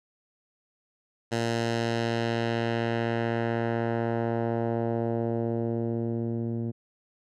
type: tone with low-pass filter sweep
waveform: 10% pulse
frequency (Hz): 115.9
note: A#2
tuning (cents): -10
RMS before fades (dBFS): -28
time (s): 1.31-6.72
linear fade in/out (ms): 20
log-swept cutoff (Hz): 7400 to 240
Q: 0.93
effects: none